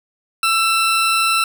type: tone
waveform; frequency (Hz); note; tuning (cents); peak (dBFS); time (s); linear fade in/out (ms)
20% pulse; 1336; E6; +23; -9; 0.43-1.44; 2
effects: none